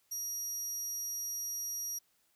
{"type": "tone", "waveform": "30% pulse", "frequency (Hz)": 5700, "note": "F8", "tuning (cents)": 34, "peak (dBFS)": -32, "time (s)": [0.11, 1.99], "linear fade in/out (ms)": 10, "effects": ["white hiss -73 dBFS RMS until 2.35 s"]}